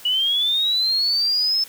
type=linear sweep; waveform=sine; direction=up; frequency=2915 to 5274 Hz; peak=-17 dBFS; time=0.05-1.64 s; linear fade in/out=5 ms; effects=white hiss -43 dBFS RMS until 1.68 s